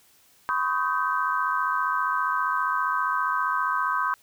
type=tone cluster; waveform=sine; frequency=1006 / 1101 / 1256 / 1549 Hz; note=B5 / C#6 / D#6 / G6; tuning=+32 / -12 / +16 / -21 cents; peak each=-28 dBFS; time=0.49-4.14 s; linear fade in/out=0 ms; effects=white hiss -59 dBFS RMS until 4.22 s